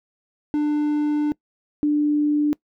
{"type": "tone pair in turn", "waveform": ["triangle", "sine"], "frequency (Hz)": [297.5, 296.2], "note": ["D4", "D4"], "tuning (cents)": [22, 15], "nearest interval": "unison", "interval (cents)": 7, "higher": "first", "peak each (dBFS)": -16, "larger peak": "neither", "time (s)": [[0.54, 1.32], [1.83, 2.53]], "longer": "first", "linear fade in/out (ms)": 0, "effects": ["noise-tail reverb RT60 0.1 s tail -23 dB re dry"]}